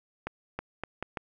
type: accelerating click train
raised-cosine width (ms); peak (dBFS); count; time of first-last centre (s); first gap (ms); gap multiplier
0.5; -18; 5; 0.27-1.172; 320; 0.77
effects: none